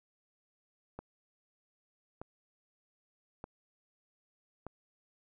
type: click train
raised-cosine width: 1 ms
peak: -28 dBFS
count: 4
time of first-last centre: 0.99-4.666 s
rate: 0.816 Hz
effects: none